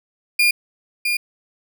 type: tone with echo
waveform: 35% pulse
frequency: 2416 Hz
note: D7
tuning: 48 cents sharp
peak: -11 dBFS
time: 0.39-0.51 s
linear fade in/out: 5 ms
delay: 660 ms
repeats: 1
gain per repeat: -5 dB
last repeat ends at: 1.17 s
effects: none